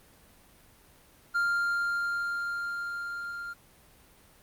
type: tone with level ramp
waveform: triangle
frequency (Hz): 1396.9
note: F6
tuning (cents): 0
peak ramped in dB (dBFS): -22 to -34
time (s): 1.34-3.54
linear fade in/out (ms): 20
effects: pink hiss -58 dBFS RMS until 4.42 s + Opus 32 kbps